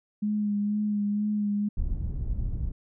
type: tone with vibrato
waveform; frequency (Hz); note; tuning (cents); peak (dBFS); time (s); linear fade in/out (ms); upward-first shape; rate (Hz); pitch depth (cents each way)
sine; 207.6; G#3; 0; -24; 0.22-1.69; 10; sine; 2.1; 26
type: low-pass noise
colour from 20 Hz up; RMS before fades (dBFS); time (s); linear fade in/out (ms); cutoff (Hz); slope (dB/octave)
pink; -29; 1.77-2.72; 5; 110; 12
effects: none